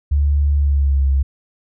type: tone with pitch glide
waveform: sine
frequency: 72 to 67.96 Hz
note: D2 to C#2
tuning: -34 to -34 cents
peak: -12 dBFS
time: 0.11-1.23 s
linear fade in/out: 10 ms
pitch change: -100 cents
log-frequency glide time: 0.56-1.07 s
effects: none